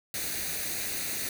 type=noise with comb filter; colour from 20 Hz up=white; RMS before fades=-33 dBFS; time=0.14-1.29 s; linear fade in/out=2 ms; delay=0.47 ms; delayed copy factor=+0.6; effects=none